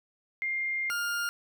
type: tone pair in turn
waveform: sine / 40% pulse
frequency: 2112 / 1409.6 Hz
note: C7 / F6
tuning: +16 / +16 cents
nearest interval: perfect fifth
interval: 700 cents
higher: first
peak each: -28 dBFS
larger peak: neither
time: 0.42-0.9 / 0.9-1.29 s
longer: first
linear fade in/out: 0 ms
effects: none